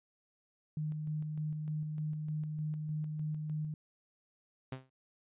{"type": "tone with tremolo", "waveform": "sine", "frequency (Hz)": 153.2, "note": "D#3", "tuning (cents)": -27, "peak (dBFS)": -33, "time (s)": [0.77, 3.74], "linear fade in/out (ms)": 2, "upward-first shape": "square", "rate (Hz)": 3.3, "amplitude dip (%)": 30}
{"type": "tone with exponential decay", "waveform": "sawtooth", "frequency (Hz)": 130.81, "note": "C3", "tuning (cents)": 0, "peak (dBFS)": -33, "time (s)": [4.72, 4.9], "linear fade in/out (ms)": 5, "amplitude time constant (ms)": 37}
{"effects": ["resampled to 8000 Hz"]}